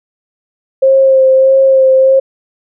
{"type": "tone with vibrato", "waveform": "sine", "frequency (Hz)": 531, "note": "C5", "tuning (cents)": 25, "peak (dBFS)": -4, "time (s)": [0.82, 2.2], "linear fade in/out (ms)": 10, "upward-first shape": "sine", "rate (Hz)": 1.6, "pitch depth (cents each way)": 19, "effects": []}